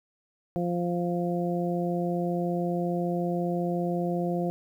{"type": "harmonic tone", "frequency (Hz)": 174.61, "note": "F3", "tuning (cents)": 0, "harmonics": [1, 2, 3, 4], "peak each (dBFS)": [-28, -31, -33, -34], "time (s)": [0.56, 4.5], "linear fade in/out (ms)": 0, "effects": ["10-bit"]}